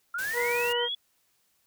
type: linear sweep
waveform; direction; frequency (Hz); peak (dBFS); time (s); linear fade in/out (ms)
sine; up; 1360 to 3431; -29; 0.14-0.95; 5
type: noise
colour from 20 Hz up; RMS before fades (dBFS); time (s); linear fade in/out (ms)
white; -39; 0.18-0.73; 10
type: harmonic tone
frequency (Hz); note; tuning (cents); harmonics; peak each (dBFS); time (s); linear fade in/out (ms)
480; B4; -49; 1 / 2 / 3 / 4; -28 / -33 / -38 / -34; 0.33-0.89; 50
effects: white hiss -70 dBFS RMS until 1.66 s